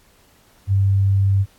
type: tone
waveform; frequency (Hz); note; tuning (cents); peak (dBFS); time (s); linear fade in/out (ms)
sine; 98; G2; 0; -13; 0.67-1.46; 50
effects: pink hiss -55 dBFS RMS until 1.58 s + AAC 64 kbps